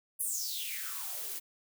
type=noise with high-pass filter sweep; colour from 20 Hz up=blue; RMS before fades=-37 dBFS; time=0.19-1.4 s; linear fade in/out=20 ms; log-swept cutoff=11000 to 290 Hz; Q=6.4; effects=none